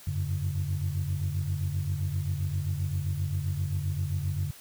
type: tone cluster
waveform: sine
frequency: 89.5 / 97.1 / 142.5 Hz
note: F2 / G2 / C#3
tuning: +43 / -16 / +48 cents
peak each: -30 / -31 / -31 dBFS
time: 0.07-4.51 s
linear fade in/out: 5 ms
effects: tanh soft clip ceiling -20 dBFS + white hiss -50 dBFS RMS until 4.6 s